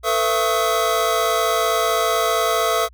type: tone cluster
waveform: square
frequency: 448.4 / 504 / 671 / 1101 / 1276 Hz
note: A4 / B4 / E5 / C#6 / D#6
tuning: +33 / +35 / +31 / -12 / +43 cents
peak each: -25 / -27 / -22 / -27 / -23 dBFS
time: 0.03-2.89 s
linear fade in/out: 50 ms
effects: added 60 Hz sine -45 dBFS peak until 2.93 s